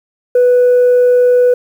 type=tone; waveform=sine; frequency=493.9 Hz; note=B4; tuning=in tune; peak=-4 dBFS; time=0.35-1.54 s; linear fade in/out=5 ms; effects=tanh soft clip ceiling -4 dBFS + 7-bit